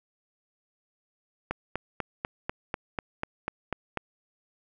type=click train; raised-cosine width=0.5 ms; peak=-14 dBFS; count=11; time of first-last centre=1.51-3.973 s; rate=4.06 Hz; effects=none